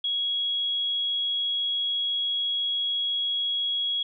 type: tone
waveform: sine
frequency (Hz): 3322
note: G#7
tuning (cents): 0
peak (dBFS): -24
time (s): 0.04-4.03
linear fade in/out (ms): 5
effects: none